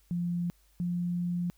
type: tone pair in turn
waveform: sine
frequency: 173.9 / 175.31 Hz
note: F3 / F3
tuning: -7 / +7 cents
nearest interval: unison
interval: 14 cents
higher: second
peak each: -28 dBFS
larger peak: neither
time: 0.11-0.5 / 0.8-1.5 s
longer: second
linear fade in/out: 0 ms
effects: added 50 Hz sine -63 dBFS peak until 1.57 s + white hiss -68 dBFS RMS until 1.57 s